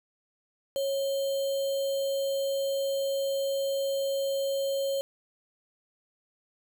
sine tone with sample-and-hold, 549 Hz, C#5, 17 cents flat, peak -26 dBFS, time 0.76-5.01 s, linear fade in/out 0 ms, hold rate 3675 Hz, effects none

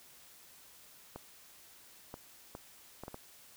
clicks, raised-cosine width 1 ms, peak -29 dBFS, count 6, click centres 1.16 / 2.141 / 2.551 / 3.036 / 3.081 / 3.144 s, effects white hiss -58 dBFS RMS until 3.56 s

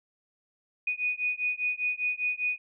sine beating tone pair, 2475 / 2480 Hz, D#7 / D#7, -10 / -6 cents, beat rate 5 Hz, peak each -30 dBFS, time 0.87-2.58 s, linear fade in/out 5 ms, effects none

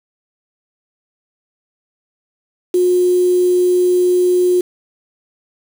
sine tone with quantisation, 360.2 Hz, F#4, 46 cents flat, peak -10 dBFS, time 2.74-4.61 s, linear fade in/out 5 ms, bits 5, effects none

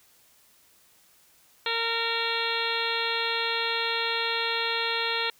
harmonic tone with a mistuned harmonic, 460 Hz, A#4, 23 cents flat, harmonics 1 / 2 / 3 / 4 / 5 / 6 / 7 / 8 / 9, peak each -34 / -34 / -34 / -34 / -34 / -34 / -34 / -34 / -34 dBFS, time 1.66-5.3 s, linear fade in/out 2 ms, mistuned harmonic 7, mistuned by +54 cents, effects white hiss -60 dBFS RMS until 5.39 s

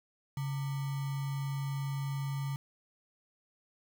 sine tone with sample-and-hold, 138.59 Hz, C#3, in tune, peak -32 dBFS, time 0.37-2.56 s, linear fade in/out 2 ms, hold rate 1050 Hz, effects none

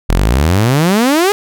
sawtooth exponential sweep, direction up, 38.89 to 423.6 Hz, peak -5 dBFS, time 0.09-1.32 s, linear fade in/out 0 ms, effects none

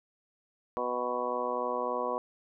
harmonic tone with a mistuned harmonic, 123.47 Hz, B2, in tune, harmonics 2 / 3 / 4 / 5 / 6 / 7 / 8 / 9, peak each -42 / -40 / -34 / -37 / -40 / -46 / -35 / -37 dBFS, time 0.77-2.18 s, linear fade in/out 0 ms, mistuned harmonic 7, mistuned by -33 cents, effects none

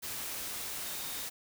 sine tone in noise, 3689 Hz, A#7, 19 cents flat, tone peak -49 dBFS, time 0.85-1.27 s, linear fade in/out 20 ms, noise white, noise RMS -39 dBFS, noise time 0.02-1.3 s, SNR -13 dB, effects none

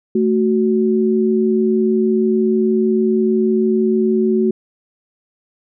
sine tone pair together, 220.9 / 371.5 Hz, A3 / F#4, +7 / +7 cents, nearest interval major sixth, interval 900 cents, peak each -15 dBFS, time 0.15-4.51 s, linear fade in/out 5 ms, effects none

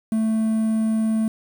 triangle tone, 220.7 Hz, A3, 5 cents sharp, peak -16 dBFS, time 0.12-1.28 s, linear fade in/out 2 ms, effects 7-bit

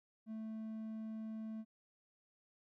triangle tone, 220 Hz, A3, in tune, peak -40 dBFS, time 0.26-1.65 s, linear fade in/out 50 ms, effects none

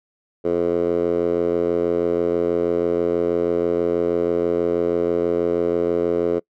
10% pulse tone with band-pass filter, 86.2 Hz, F2, 22 cents flat, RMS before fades -20 dBFS, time 0.44-6.4 s, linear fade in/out 20 ms, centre 440 Hz, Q 3.1, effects noise-tail reverb RT60 0.1 s tail -24 dB re dry

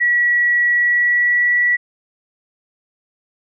sine tone with pitch glide, 1931 to 1946.7 Hz, B6 to B6, -39 to -25 cents, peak -12 dBFS, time 0-1.77 s, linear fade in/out 20 ms, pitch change +14 cents, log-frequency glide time 0.72-1.56 s, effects none

